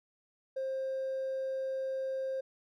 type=tone with hard clipping; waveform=triangle; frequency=530 Hz; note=C5; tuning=22 cents sharp; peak=-32 dBFS; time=0.56-2.41 s; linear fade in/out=10 ms; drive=2 dB; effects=none